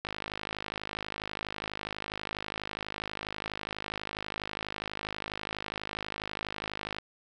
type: click train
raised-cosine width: 0.3 ms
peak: -18 dBFS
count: 363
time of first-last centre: 0.05-6.985 s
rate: 52.2 Hz
effects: none